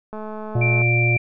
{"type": "click train", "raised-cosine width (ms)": 1, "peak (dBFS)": -20, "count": 149, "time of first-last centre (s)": [0.13, 0.818], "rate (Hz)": 215}
{"type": "harmonic tone", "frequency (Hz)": 118.7, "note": "A#2", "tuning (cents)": 32, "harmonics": [1, 3, 5, 6], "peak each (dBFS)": [-17, -27, -31, -33], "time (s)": [0.55, 1.17], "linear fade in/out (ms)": 5}
{"type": "tone", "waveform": "sine", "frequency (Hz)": 2356, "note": "D7", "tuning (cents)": 5, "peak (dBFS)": -19, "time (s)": [0.61, 1.18], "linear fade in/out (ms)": 10}
{"effects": []}